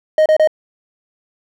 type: tone bursts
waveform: triangle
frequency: 622.3 Hz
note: D#5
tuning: in tune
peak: -6 dBFS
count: 3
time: 0.18-0.474 s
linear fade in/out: 2 ms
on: 78 ms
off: 30 ms
effects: none